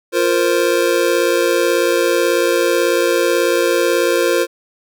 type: chord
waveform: square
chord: F suspended fourth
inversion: none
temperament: just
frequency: 349.2 / 465.6 / 523.8 Hz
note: F4 / Bb4 / C5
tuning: 0 / -2 / +2 cents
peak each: -18 dBFS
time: 0.12-4.47 s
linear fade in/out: 50 ms
effects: none